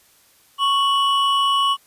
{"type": "tone pair together", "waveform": "triangle", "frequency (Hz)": [1108.7, 2955], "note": ["C#6", "F#7"], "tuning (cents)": [0, -3], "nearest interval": "octave + perfect fourth", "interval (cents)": 1697, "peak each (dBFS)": [-15, -19], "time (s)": [0.58, 1.77], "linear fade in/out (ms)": 50, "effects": ["white hiss -55 dBFS RMS until 1.86 s", "resampled to 32000 Hz"]}